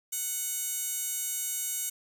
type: tone with high-pass filter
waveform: 15% pulse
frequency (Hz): 740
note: F#5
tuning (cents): 0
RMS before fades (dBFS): -33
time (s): 0.12-1.9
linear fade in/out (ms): 10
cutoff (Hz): 7500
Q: 1.1
effects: none